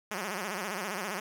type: tone with vibrato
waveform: 5% pulse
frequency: 196 Hz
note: G3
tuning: in tune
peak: -22 dBFS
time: 0.11-1.2 s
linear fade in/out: 5 ms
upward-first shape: sine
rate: 15 Hz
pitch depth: 170 cents each way
effects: none